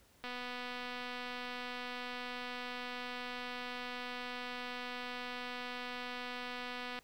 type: click train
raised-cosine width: 0.3 ms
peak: -27 dBFS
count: 1668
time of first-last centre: 0.24-6.989 s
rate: 247 Hz
effects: pink hiss -66 dBFS RMS until 7.03 s